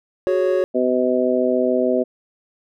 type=chord; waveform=triangle; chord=F# suspended second; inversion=none; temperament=equal; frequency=370 / 415.3 / 554.4 Hz; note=F#4 / G#4 / C#5; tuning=0 / 0 / 0 cents; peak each=-17 / -22 / -17 dBFS; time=0.27-0.64 s; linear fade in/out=0 ms
type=harmonic tone; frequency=126.5 Hz; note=B2; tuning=42 cents sharp; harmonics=2 / 3 / 4 / 5; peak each=-21 / -21 / -21 / -21 dBFS; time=0.74-2.04 s; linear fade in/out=20 ms
effects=none